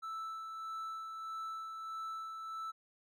triangle tone with tremolo, 1318.5 Hz, E6, in tune, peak -37 dBFS, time 0.02-2.72 s, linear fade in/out 20 ms, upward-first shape sine, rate 1.6 Hz, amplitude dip 35%, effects none

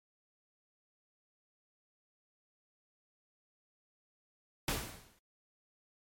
pink noise with exponential decay, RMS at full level -31 dBFS, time 4.68-5.19 s, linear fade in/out 2 ms, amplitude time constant 110 ms, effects MP3 64 kbps

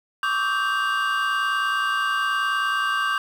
triangle tone cluster, 1101 / 1160 / 1270 / 1569 / 2826 Hz, C#6 / D6 / D#6 / G6 / F7, -12 / -22 / +35 / +1 / +20 cents, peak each -30 / -23 / -29 / -22 / -29 dBFS, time 0.23-3.18 s, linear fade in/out 2 ms, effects tanh soft clip ceiling -9 dBFS + 8-bit

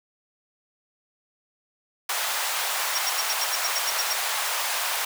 pink high-pass noise, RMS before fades -27 dBFS, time 2.09-5.05 s, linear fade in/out 5 ms, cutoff 720 Hz, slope 24 dB/octave
sine tone bursts, 5588 Hz, F8, in tune, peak -24 dBFS, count 11, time 2.95-4.132 s, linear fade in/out 5 ms, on 32 ms, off 83 ms
effects none

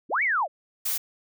sine linear two-way sweep, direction up then down, 164.81 to 2323 to 513 Hz, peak -21 dBFS, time 0.09-0.48 s, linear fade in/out 50 ms, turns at 0.23 s
blue noise, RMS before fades -27 dBFS, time 0.85-0.98 s, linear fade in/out 10 ms
effects none

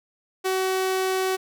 sawtooth tone, 377 Hz, F#4, 32 cents sharp, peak -18 dBFS, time 0.44-1.37 s, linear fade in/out 20 ms, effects none

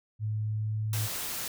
sine tone with pitch glide, 107.4 to 108.27 Hz, A2 to A2, -41 to -27 cents, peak -28 dBFS, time 0.19-1.09 s, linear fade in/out 50 ms, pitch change +14 cents, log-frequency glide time 0.47-0.95 s
white noise, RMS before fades -35 dBFS, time 0.93-1.48 s, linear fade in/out 2 ms
effects none

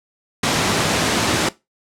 pink high-pass noise, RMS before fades -18 dBFS, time 0.43-1.49 s, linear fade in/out 5 ms, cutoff 120 Hz, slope 12 dB/octave, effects noise-tail reverb RT60 0.2 s tail -18 dB re dry + low-pass 8000 Hz 12 dB/octave

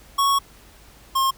square tone pair in turn, 1108 / 1070.3 Hz, C#6 / C6, -1 / +39 cents, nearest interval minor second, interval 60 cents, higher first, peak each -17 / -18 dBFS, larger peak first, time 0.18-0.39 / 1.15-1.31 s, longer first, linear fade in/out 10 ms, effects added 52 Hz sine -52 dBFS peak until 1.37 s + pink hiss -50 dBFS RMS until 1.37 s

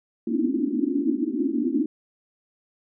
white band-pass noise, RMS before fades -24 dBFS, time 0.27-1.86 s, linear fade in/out 5 ms, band 230 to 340 Hz, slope 96 dB/octave, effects none

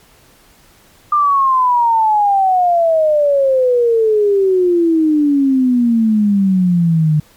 sine exponential sweep, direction down, 1205 to 149.8 Hz, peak -9 dBFS, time 1.12-7.2 s, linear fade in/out 5 ms, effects pink hiss -48 dBFS RMS until 7.36 s + MP3 96 kbps

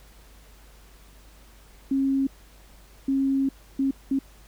sine tone bursts at uneven times, 271 Hz, C#4, 39 cents flat, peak -20 dBFS, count 4, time 1.91-2.27 / 3.08-3.49 / 3.79-3.91 / 4.11-4.19 s, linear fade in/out 5 ms, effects added 50 Hz sine -50 dBFS peak until 4.47 s + pink hiss -55 dBFS RMS until 4.47 s

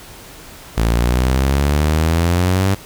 sawtooth exponential sweep, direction up, 55 to 98.7 Hz, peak -9 dBFS, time 0.77-2.75 s, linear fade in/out 10 ms, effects pink hiss -38 dBFS RMS until 2.85 s

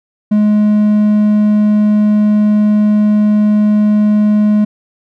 triangle tone, 210.3 Hz, G#3, 22 cents sharp, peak -5 dBFS, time 0.31-4.65 s, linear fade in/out 10 ms, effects none

